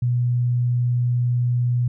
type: tone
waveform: sine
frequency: 122.2 Hz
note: B2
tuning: 18 cents flat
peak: -17 dBFS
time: 0.02-1.88 s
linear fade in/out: 5 ms
effects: none